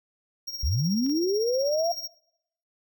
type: tone with tremolo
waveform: square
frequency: 5588 Hz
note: F8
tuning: in tune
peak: -30 dBFS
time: 0.47-2.08 s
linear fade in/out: 10 ms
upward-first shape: triangle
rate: 16 Hz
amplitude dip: 75%
type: linear sweep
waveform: sine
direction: up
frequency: 53 to 696 Hz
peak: -22 dBFS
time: 0.63-1.92 s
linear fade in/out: 5 ms
type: clicks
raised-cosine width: 0.2 ms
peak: -31 / -32 dBFS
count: 2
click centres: 1.064 / 1.096 s
effects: noise-tail reverb RT60 0.8 s tail -24 dB re dry